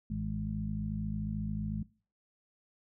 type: harmonic tone with a mistuned harmonic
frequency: 53.7 Hz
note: A1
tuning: 41 cents flat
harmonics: 1 / 2 / 3 / 4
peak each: -39 / -39 / -39 / -36 dBFS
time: 0.1-1.83 s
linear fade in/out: 5 ms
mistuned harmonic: 4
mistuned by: -40 cents
effects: noise-tail reverb RT60 0.4 s tail -21 dB re dry